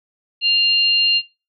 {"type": "tone pair together", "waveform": "sine", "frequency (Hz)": [2794, 4202], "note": ["F7", "C8"], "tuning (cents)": [0, 7], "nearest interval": "perfect fifth", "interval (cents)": 707, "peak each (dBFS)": [-15, -17], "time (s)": [0.41, 1.22], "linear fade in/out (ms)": 50, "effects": ["noise-tail reverb RT60 0.3 s tail -20 dB re dry"]}